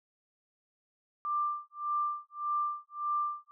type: tone with tremolo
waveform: sine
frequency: 1185 Hz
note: D6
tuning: 15 cents sharp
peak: -27 dBFS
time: 1.25-3.51 s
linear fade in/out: 0 ms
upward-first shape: sine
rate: 1.7 Hz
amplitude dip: 100%
effects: none

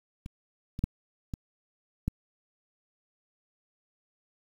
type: clicks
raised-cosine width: 5 ms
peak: -27 / -24 / -12 / -21 / -15 dBFS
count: 5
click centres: 0.261 / 0.791 / 0.84 / 1.338 / 2.08 s
effects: 8-bit

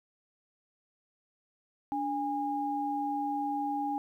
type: tone pair together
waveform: sine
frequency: 289.6 / 818 Hz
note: D4 / G#5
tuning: -24 / -26 cents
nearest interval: octave + tritone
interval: 1798 cents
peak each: -34 / -31 dBFS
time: 1.92-3.98 s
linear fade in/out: 0 ms
effects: 11-bit

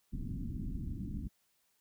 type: low-pass noise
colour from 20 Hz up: pink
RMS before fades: -39 dBFS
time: 0.12-1.29 s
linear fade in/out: 20 ms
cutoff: 290 Hz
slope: 48 dB/octave
effects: white hiss -75 dBFS RMS until 1.8 s

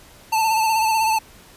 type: tone with vibrato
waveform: square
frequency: 884 Hz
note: A5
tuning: 8 cents sharp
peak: -17 dBFS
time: 0.32-1.19 s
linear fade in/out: 10 ms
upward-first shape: sine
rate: 16 Hz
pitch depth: 40 cents each way
effects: pink hiss -47 dBFS RMS until 1.56 s + resampled to 32000 Hz

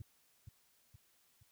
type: tone with echo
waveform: sine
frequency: 103.83 Hz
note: G#2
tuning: in tune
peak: -39 dBFS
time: 0-0.02 s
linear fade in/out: 5 ms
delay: 470 ms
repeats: 3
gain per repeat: -6 dB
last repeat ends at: 1.43 s
effects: tanh soft clip ceiling -41 dBFS + white hiss -72 dBFS RMS until 1.51 s

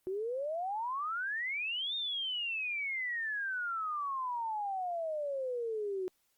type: exponential two-way sweep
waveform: sine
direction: up then down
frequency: 363.2 to 3700 to 363.2 Hz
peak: -33 dBFS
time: 0.07-6.08 s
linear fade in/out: 0 ms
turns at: 1.95 s
effects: white hiss -75 dBFS RMS until 6.37 s + Opus 32 kbps

